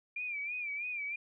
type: tone with vibrato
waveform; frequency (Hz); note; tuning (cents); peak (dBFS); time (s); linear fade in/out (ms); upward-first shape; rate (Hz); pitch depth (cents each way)
sine; 2379; D7; +22; -35; 0.16-1.16; 5; sine; 3.1; 85
effects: none